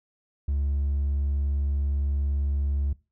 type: tone with hard clipping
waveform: sine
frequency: 70.6 Hz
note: C#2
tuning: 32 cents sharp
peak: -24 dBFS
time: 0.48-2.93 s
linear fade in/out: 5 ms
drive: 2 dB
effects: noise-tail reverb RT60 0.3 s tail -21 dB re dry